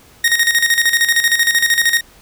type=tone with tremolo; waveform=sawtooth; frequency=1864.7 Hz; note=A#6; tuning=in tune; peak=-6 dBFS; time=0.24-2.01 s; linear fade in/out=5 ms; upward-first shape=square; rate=13 Hz; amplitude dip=65%; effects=pink hiss -46 dBFS RMS until 2.21 s